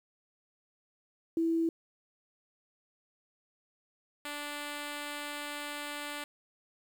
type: tone pair in turn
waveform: sine / 5% pulse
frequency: 329.6 / 292.6 Hz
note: E4 / D4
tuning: 0 / -6 cents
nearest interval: major second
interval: 206 cents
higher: first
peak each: -26 dBFS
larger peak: neither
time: 1.37-1.69 / 4.25-6.24 s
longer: second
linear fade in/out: 2 ms
effects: 10-bit